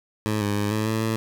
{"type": "tone with pitch steps", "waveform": "15% pulse", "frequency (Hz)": [107.4, 102.5, 103.1, 108.2, 110.6, 111.4], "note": ["A2", "G#2", "G#2", "A2", "A2", "A2"], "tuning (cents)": [-41, -22, -12, -29, 9, 22], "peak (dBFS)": -16, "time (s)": [0.26, 1.16], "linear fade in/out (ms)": 0, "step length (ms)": 150, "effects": []}